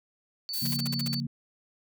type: tone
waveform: sine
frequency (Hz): 4497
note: C#8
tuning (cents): +24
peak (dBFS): -32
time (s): 0.49-1.2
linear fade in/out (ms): 0
type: noise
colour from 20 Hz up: violet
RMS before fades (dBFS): -34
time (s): 0.53-0.77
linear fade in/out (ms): 10
type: chord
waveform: sine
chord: Bb minor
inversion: first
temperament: just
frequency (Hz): 139.85 / 174.81 / 233.1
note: Db3 / F3 / Bb3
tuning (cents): +16 / +2 / 0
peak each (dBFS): -32 / -37 / -33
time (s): 0.62-1.27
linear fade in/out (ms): 5
type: noise bursts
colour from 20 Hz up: white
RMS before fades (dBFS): -35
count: 8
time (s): 0.65-1.148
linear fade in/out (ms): 5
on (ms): 22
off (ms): 46
effects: none